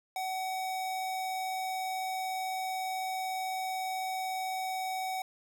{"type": "tone with amplitude modulation", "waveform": "square", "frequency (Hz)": 753, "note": "F#5", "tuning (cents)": 30, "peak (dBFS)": -32, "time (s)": [0.16, 5.22], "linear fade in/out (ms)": 2, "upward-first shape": "sine", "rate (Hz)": 120, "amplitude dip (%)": 25, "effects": []}